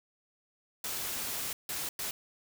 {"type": "noise bursts at uneven times", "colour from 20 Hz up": "white", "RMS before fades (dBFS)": -36, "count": 3, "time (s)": [[0.84, 1.53], [1.69, 1.89], [1.99, 2.11]], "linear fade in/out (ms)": 2, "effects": []}